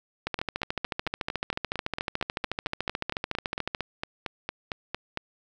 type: two click trains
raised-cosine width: 0.3 ms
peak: -14 / -12 dBFS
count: 22 / 49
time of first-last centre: 0.39-5.174 / 0.27-3.748 s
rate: 4.39 / 13.8 Hz
effects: none